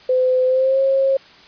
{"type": "tone with pitch glide", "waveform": "sine", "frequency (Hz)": [511, 539.2], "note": ["C5", "C#5"], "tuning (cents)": [-41, -48], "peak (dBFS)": -13, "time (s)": [0.09, 1.17], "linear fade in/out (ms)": 5, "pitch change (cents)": 93, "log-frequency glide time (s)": [0.46, 0.8], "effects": ["white hiss -45 dBFS RMS until 1.47 s", "resampled to 11025 Hz"]}